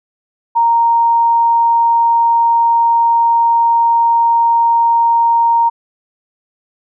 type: tone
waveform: sine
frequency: 930 Hz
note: A#5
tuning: 4 cents flat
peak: -8 dBFS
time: 0.55-5.7 s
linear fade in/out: 20 ms
effects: none